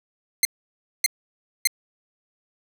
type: tone bursts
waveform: 10% pulse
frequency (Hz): 2097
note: C7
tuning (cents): +3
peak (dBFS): -6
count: 3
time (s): 0.43-1.673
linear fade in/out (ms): 2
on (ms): 21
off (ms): 590
effects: none